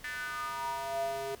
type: tone with high-pass filter sweep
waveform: square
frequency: 136 Hz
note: C#3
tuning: 33 cents flat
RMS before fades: -36 dBFS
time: 0.04-1.35 s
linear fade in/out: 2 ms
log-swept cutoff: 1800 to 480 Hz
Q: 6.4
effects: pink hiss -54 dBFS RMS until 1.4 s